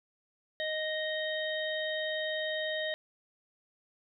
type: harmonic tone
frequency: 622.3 Hz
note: D#5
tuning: in tune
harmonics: 1 / 3 / 5 / 6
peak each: -34 / -36 / -42 / -39 dBFS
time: 0.6-2.94 s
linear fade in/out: 0 ms
effects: none